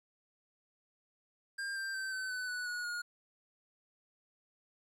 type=tone with pitch steps; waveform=square; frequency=1600 / 1575.2 / 1550.9 / 1526.9 / 1503.2 / 1480 / 1457.1 / 1434.5 Hz; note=G6 / G6 / G6 / G6 / F#6 / F#6 / F#6 / F6; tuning=+35 / +8 / -19 / -46 / +27 / 0 / -27 / +46 cents; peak=-37 dBFS; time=1.58-3.02 s; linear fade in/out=10 ms; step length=180 ms; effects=low-pass 10000 Hz 12 dB/octave + 12-bit